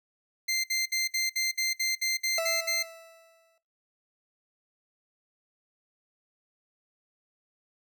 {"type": "tone bursts", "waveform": "20% pulse", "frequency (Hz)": 2086, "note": "C7", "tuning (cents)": -6, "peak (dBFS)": -21, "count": 11, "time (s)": [0.48, 2.83], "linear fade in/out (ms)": 10, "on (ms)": 160, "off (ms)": 59}
{"type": "tone with exponential decay", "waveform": "40% pulse", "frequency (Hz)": 659.3, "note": "E5", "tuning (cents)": 0, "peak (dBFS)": -25, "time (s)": [2.38, 3.58], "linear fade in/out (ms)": 2, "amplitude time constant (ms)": 260}
{"effects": ["noise-tail reverb RT60 0.3 s tail -19 dB re dry"]}